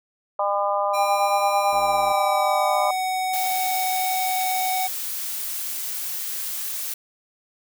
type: harmonic tone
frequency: 201.5 Hz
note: G3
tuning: 48 cents sharp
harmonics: 3 / 4 / 5 / 6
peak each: -24 / -25 / -26 / -27 dBFS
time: 0.39-2.91 s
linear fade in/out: 5 ms
type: tone with pitch glide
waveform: square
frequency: 797 to 747.9 Hz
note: G5 to F#5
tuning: +28 to +18 cents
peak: -23 dBFS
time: 0.93-4.88 s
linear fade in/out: 20 ms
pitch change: -110 cents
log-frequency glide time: 1.69-2.79 s
type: click train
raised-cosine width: 1 ms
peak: -26 dBFS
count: 36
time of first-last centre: 1.73-2.115 s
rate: 90.8 Hz
type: noise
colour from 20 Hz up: blue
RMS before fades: -29 dBFS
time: 3.33-6.94 s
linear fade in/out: 5 ms
effects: none